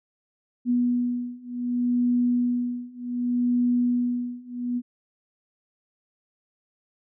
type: beating tone pair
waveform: sine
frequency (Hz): 243.8 / 244.46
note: B3 / B3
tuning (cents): -22 / -17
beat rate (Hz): 0.66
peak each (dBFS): -25 / -24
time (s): 0.65-4.82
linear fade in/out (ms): 50
effects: none